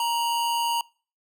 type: tone pair together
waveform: square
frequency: 936 / 2970 Hz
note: A#5 / F#7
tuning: +7 / +6 cents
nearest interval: octave + minor sixth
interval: 1999 cents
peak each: -24 / -34 dBFS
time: 0-0.81 s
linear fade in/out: 2 ms
effects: noise-tail reverb RT60 0.4 s tail -25 dB re dry